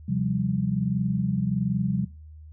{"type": "chord", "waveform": "sine", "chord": "C suspended fourth", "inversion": "none", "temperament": "equal", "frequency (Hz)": [130.81, 174.61, 196], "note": ["C3", "F3", "G3"], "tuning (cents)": [0, 0, 0], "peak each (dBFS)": -27, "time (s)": [0.08, 2.05], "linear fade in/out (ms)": 10, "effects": ["noise-tail reverb RT60 0.3 s tail -19 dB re dry", "added 77 Hz sine -42 dBFS peak until 2.52 s"]}